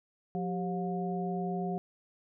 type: harmonic tone with a mistuned harmonic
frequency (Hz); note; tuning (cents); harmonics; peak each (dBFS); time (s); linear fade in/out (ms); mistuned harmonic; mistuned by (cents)
179.2; F3; +45; 1 / 2 / 3 / 4; -33 / -37 / -47 / -37; 0.35-1.78; 0; 2; +150
effects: none